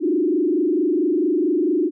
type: tone with frequency modulation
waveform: sine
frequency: 331.6 Hz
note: E4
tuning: 10 cents sharp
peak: -16 dBFS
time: 0-1.91 s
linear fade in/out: 50 ms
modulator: 24.5 Hz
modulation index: 1.8
effects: none